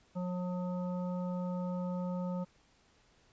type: harmonic tone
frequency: 180.1 Hz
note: F#3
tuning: 46 cents flat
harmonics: 1 / 3 / 5 / 7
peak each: -34 / -41 / -47 / -51 dBFS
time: 0.15-2.45 s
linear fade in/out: 20 ms
effects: pink hiss -67 dBFS RMS until 3.32 s + resampled to 16000 Hz